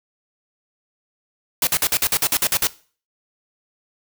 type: noise bursts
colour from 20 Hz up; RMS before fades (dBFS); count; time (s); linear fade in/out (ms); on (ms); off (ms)
white; -18; 11; 1.62-2.671; 2; 51; 49
effects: noise-tail reverb RT60 0.4 s tail -19 dB re dry